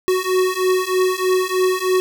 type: beating tone pair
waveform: square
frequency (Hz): 369.1 / 372.3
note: F#4 / F#4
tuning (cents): -4 / +11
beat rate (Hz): 3.2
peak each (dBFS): -20 / -19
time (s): 0.08-2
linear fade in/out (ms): 0
effects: none